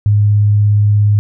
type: tone with vibrato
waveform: sine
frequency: 103.83 Hz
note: G#2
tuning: in tune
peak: -7 dBFS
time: 0.06-1.19 s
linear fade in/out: 0 ms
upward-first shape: triangle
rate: 17 Hz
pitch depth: 9 cents each way
effects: none